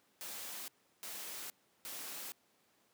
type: noise bursts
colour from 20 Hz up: white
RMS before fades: -45 dBFS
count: 3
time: 0.21-2.32 s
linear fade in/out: 0 ms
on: 470 ms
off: 350 ms
effects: pink hiss -72 dBFS RMS until 2.93 s + high-pass 200 Hz 12 dB/octave